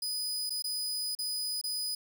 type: tone with dropouts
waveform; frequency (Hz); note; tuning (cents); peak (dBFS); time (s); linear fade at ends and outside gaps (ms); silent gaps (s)
sawtooth; 4978; D#8; 0; -29; 0.02-1.95; 5; 0.496-0.504 / 0.623-0.641 / 1.151-1.188 / 1.614-1.638
effects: none